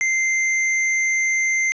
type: tone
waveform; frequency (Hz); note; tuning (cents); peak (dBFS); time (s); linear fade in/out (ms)
square; 2085; C7; -7; -18; 0.01-1.72; 0
effects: resampled to 16000 Hz + 10-bit